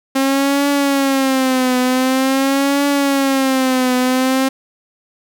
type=tone with vibrato; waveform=sawtooth; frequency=267.5 Hz; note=C4; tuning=38 cents sharp; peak=-9 dBFS; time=0.15-4.49 s; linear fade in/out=10 ms; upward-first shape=triangle; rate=0.46 Hz; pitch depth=110 cents each way; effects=none